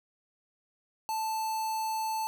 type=tone with notch filter; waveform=square; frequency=880 Hz; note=A5; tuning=in tune; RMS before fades=-32 dBFS; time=1.09-2.27 s; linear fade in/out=0 ms; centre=2300 Hz; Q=1.6; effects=none